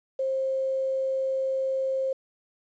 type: tone with quantisation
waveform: sine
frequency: 531 Hz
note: C5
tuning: 25 cents sharp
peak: -24 dBFS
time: 0.19-2.13 s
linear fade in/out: 5 ms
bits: 9
effects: resampled to 16000 Hz